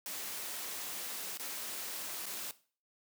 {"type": "noise with dropouts", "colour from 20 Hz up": "white", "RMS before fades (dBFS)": -41, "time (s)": [0.06, 2.51], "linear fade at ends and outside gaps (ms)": 1, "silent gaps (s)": [[1.373, 1.396], [2.257, 2.264]], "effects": ["noise-tail reverb RT60 0.4 s tail -17 dB re dry", "high-pass 200 Hz 12 dB/octave"]}